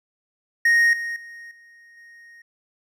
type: tone with level steps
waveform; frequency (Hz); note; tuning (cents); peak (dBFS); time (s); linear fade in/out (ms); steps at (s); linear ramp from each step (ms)
triangle; 1864.7; A#6; 0; -12 / -24 / -36 / -46 / -43; 0.65-2.42; 5; 0.93 / 1.16 / 1.51 / 1.97; 2
effects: none